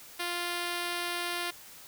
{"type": "tone", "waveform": "5% pulse", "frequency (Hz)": 349.2, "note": "F4", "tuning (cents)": 0, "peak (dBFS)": -20, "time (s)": [0.19, 1.51], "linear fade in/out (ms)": 10, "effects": ["white hiss -50 dBFS RMS until 1.87 s"]}